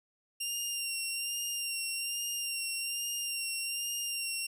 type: tone with vibrato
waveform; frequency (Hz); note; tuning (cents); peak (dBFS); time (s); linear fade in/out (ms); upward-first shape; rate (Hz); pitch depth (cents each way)
15% pulse; 2779; F7; -9; -26; 0.4-4.47; 10; sine; 1.2; 26
effects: none